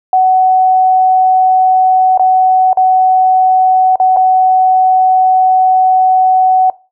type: tone with dropouts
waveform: sine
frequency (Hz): 748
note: F#5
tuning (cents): +19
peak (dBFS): -5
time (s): 0.13-6.7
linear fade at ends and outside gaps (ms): 2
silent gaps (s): 2.176-2.195 / 2.731-2.772 / 3.958-3.999 / 4.164-4.169
effects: noise-tail reverb RT60 0.3 s tail -20 dB re dry